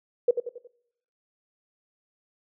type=tone with echo; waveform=sine; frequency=483.8 Hz; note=B4; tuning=36 cents flat; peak=-15 dBFS; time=0.28-0.31 s; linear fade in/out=5 ms; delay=91 ms; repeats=4; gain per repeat=-7 dB; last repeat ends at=0.674 s; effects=noise-tail reverb RT60 0.8 s tail -23 dB re dry